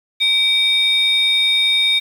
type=tone pair together; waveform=sine; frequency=2309 / 3695 Hz; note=D7 / A#7; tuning=-30 / -16 cents; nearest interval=minor sixth; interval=814 cents; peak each=-17 / -12 dBFS; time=0.2-2 s; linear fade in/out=20 ms; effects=tanh soft clip ceiling -9 dBFS + 7-bit